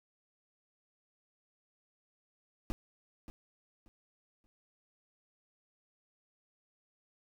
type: noise with echo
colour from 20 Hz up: brown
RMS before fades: -34 dBFS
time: 2.7-2.72 s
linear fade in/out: 0 ms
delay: 580 ms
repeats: 3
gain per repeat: -12 dB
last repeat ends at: 4.46 s
effects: none